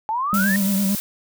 sine exponential sweep, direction up, 850 to 1864.7 Hz, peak -20 dBFS, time 0.09-0.56 s, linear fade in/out 0 ms
triangle tone with vibrato, 197.3 Hz, G3, 11 cents sharp, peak -16 dBFS, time 0.33-0.95 s, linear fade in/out 0 ms, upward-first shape sine, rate 8.8 Hz, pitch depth 54 cents each way
blue noise, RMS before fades -27 dBFS, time 0.34-1 s, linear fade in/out 0 ms
effects none

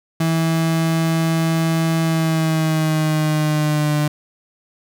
35% pulse tone with pitch glide, 163.1 to 149.56 Hz, E3 to D3, -18 to +32 cents, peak -14 dBFS, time 0.2-4.08 s, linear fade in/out 5 ms, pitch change -150 cents, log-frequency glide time 2.02-3.95 s, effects none

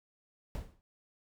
brown noise with exponential decay, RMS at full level -34 dBFS, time 0.55-0.81 s, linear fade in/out 0 ms, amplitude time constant 56 ms, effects none

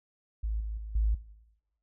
sine tone with level steps, 53.7 Hz, A1, 41 cents flat, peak -28 / -32 / -37 / -23 dBFS, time 0.43-1.15 s, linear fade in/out 10 ms, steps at 0.6 / 0.77 / 0.95 s, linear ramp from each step 5 ms, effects noise-tail reverb RT60 0.9 s tail -17 dB re dry

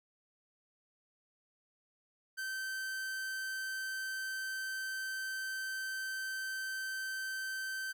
45% pulse tone, 1548 Hz, G6, 22 cents flat, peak -37 dBFS, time 2.37-7.93 s, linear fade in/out 20 ms, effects none

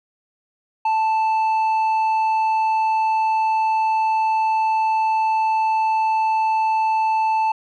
square tone with low-pass filter, 880 Hz, A5, in tune, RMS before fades -19 dBFS, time 0.85-7.52 s, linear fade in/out 5 ms, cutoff 1800 Hz, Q 1.3, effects none

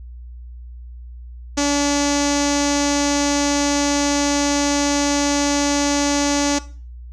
sawtooth tone with low-pass filter, 286.7 Hz, D4, 42 cents flat, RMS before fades -18 dBFS, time 1.57-6.59 s, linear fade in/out 10 ms, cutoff 6300 Hz, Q 4.7, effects noise-tail reverb RT60 0.4 s tail -17 dB re dry + added 60 Hz sine -33 dBFS peak until 7.12 s

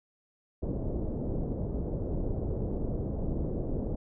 pink low-pass noise, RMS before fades -32 dBFS, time 0.62-3.96 s, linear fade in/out 10 ms, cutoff 530 Hz, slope 24 dB/octave, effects none

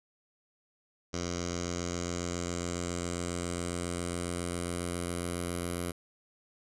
10% pulse tone with low-pass filter sweep, 87.31 Hz, F2, in tune, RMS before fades -35 dBFS, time 1.13-5.92 s, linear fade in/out 10 ms, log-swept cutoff 6100 to 11000 Hz, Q 5, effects none

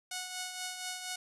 5% pulse tone with tremolo, 734 Hz, F#5, 14 cents flat, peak -24 dBFS, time 0.11-1.16 s, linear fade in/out 5 ms, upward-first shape triangle, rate 4.2 Hz, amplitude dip 55%, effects resampled to 32000 Hz

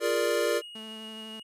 square chord, Bb dominant seventh, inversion second, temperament equal, 349.2 / 415.3 / 466.2 / 587.3 Hz, F4 / Ab4 / Bb4 / D5, 0 / 0 / 0 / 0 cents, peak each -33 / -32 / -29 / -30 dBFS, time 0-0.62 s, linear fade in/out 50 ms
triangle tone with tremolo, 2877 Hz, F#7, 49 cents flat, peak -39 dBFS, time 0.61-1.43 s, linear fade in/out 10 ms, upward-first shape sine, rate 7.2 Hz, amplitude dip 25%
sawtooth tone with vibrato, 219.3 Hz, A3, 6 cents flat, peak -38 dBFS, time 0.75-1.4 s, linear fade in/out 5 ms, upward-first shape square, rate 12 Hz, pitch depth 10 cents each way
effects resampled to 32000 Hz

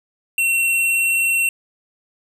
square tone with vibrato, 2720 Hz, F7, 46 cents flat, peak -16 dBFS, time 0.38-1.49 s, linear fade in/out 2 ms, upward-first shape sine, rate 19 Hz, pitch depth 8 cents each way, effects none

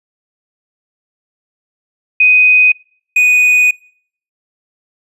sine / triangle tone pair in turn, 2500 / 2483 Hz, D#7 / D#7, +8 / -4 cents, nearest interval unison, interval 12 cents, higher first, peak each -5 dBFS, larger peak neither, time 2.2-2.72 / 3.16-3.71 s, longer second, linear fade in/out 5 ms, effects noise-tail reverb RT60 0.6 s tail -26 dB re dry + resampled to 32000 Hz

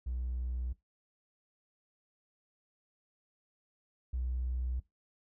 triangle tone pair in turn, 61.8 / 62.37 Hz, B1 / B1, +2 / +18 cents, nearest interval unison, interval 16 cents, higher second, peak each -30 / -28 dBFS, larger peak second, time 0.06-0.73 / 4.13-4.8 s, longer neither, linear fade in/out 10 ms, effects noise-tail reverb RT60 0.2 s tail -23 dB re dry + tanh soft clip ceiling -29 dBFS

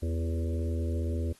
harmonic tone with a mistuned harmonic, 82 Hz, E2, 9 cents flat, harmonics 1 / 3 / 4 / 5 / 6 / 7, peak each -28 / -38 / -40 / -42 / -44 / -45 dBFS, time 0.02-1.33 s, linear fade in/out 10 ms, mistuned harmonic 4, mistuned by +36 cents, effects white hiss -60 dBFS RMS until 1.39 s + AAC 32 kbps

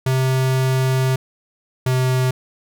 square tone pair in turn, 130.81 / 128.71 Hz, C3 / C3, 0 / -28 cents, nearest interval unison, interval 28 cents, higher first, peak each -16 dBFS, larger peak neither, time 0.06-1.16 / 1.86-2.31 s, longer first, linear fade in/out 5 ms, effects none

